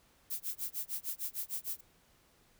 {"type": "noise with tremolo", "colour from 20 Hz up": "violet", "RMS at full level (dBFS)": -36, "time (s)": [0.3, 1.81], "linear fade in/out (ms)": 10, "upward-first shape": "sine", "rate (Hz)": 6.6, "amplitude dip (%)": 100, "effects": ["pink hiss -67 dBFS RMS until 2.59 s"]}